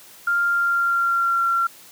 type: tone with pitch glide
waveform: sine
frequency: 1396.9 to 1368.2 Hz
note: F6 to F6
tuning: 0 to -36 cents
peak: -17 dBFS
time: 0.27-1.67 s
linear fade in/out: 5 ms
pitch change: -36 cents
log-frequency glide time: 0.45-1.48 s
effects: white hiss -46 dBFS RMS until 1.91 s + high-pass 100 Hz 12 dB/octave